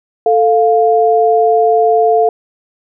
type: tone pair together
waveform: sine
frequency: 442.3 / 701 Hz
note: A4 / F5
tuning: +9 / +6 cents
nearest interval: minor sixth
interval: 797 cents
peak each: -10 dBFS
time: 0.26-2.29 s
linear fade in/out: 2 ms
effects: none